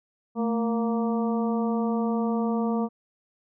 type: harmonic tone with a mistuned harmonic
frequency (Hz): 233.1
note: A#3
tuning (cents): 0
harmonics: 1 / 2 / 3 / 4 / 5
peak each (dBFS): -24 / -30 / -34 / -36 / -38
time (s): 0.35-2.89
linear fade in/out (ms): 50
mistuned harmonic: 1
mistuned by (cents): -71
effects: none